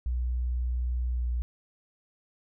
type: tone with pitch glide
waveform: sine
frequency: 61.3 to 60.25 Hz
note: B1 to B1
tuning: -12 to -42 cents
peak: -26 dBFS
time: 0.06-1.42 s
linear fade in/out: 0 ms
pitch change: -30 cents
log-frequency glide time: 1.11-1.28 s
effects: none